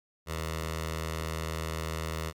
10% pulse tone with notch filter, 80 Hz, D#2, 49 cents sharp, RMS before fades -34 dBFS, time 0.26-2.33 s, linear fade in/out 50 ms, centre 270 Hz, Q 0.71, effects MP3 96 kbps

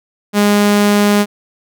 sawtooth tone, 205.7 Hz, G#3, 16 cents flat, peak -5 dBFS, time 0.33-1.26 s, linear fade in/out 50 ms, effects none

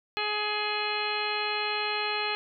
harmonic tone with a mistuned harmonic, 420.1 Hz, G#4, 20 cents sharp, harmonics 1 / 2 / 3 / 4 / 5 / 6 / 7 / 8 / 10, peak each -36 / -34 / -36 / -38 / -38 / -33 / -38 / -39 / -36 dBFS, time 0.17-2.35 s, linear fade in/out 0 ms, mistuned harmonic 10, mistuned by -21 cents, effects none

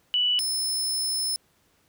sine / 25% pulse tone pair in turn, 2960 / 5238 Hz, F#7 / E8, 0 / -12 cents, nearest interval minor seventh, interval 988 cents, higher second, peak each -20 dBFS, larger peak neither, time 0.14-0.39 / 0.39-1.36 s, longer second, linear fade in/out 0 ms, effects pink hiss -65 dBFS RMS until 1.88 s + high-pass 60 Hz 12 dB/octave

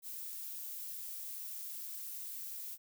violet noise, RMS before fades -44 dBFS, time 0.02-2.78 s, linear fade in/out 50 ms, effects none

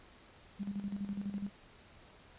sine tone with tremolo, 200.4 Hz, G3, 38 cents sharp, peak -34 dBFS, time 0.59-1.5 s, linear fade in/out 20 ms, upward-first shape square, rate 12 Hz, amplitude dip 65%, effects pink hiss -59 dBFS RMS until 2.38 s + resampled to 8000 Hz

